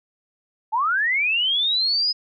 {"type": "linear sweep", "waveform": "sine", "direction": "up", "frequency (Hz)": [830.6, 5070], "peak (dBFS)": -18, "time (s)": [0.72, 2.13], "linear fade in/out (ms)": 20, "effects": []}